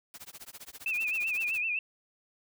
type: noise with tremolo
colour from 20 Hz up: white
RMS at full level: -44 dBFS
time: 0.14-1.6 s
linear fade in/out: 0 ms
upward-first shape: sine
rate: 15 Hz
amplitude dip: 100%
type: tone with vibrato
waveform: sine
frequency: 2554 Hz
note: D#7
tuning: 45 cents sharp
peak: -28 dBFS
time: 0.86-1.79 s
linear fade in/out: 2 ms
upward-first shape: sine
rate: 7.8 Hz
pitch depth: 99 cents each way
effects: none